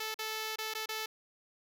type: tone with dropouts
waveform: 5% pulse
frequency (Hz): 437.4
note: A4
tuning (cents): -10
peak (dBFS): -24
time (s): 0-1.06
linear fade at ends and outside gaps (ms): 5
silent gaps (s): 0.144-0.189 / 0.559-0.585 / 0.738-0.749 / 0.859-0.889
effects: none